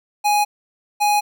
square tone pair in turn, 830.6 / 830.6 Hz, G#5 / G#5, 0 / 0 cents, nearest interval unison, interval 0 cents, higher neither, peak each -15 dBFS, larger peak neither, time 0.24-0.45 / 1-1.21 s, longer neither, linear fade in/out 20 ms, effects none

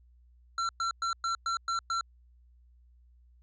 square tone bursts, 1355 Hz, E6, 47 cents sharp, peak -29 dBFS, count 7, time 0.58-2.01 s, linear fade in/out 2 ms, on 110 ms, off 110 ms, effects added 60 Hz sine -57 dBFS peak until 3.42 s + resampled to 16000 Hz

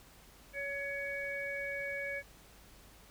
harmonic tone, 561 Hz, C#5, 21 cents sharp, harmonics 1 / 3 / 4, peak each -41 / -41 / -39 dBFS, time 0.53-2.23 s, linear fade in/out 50 ms, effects added 50 Hz sine -62 dBFS peak until 3.1 s + pink hiss -59 dBFS RMS until 3.1 s

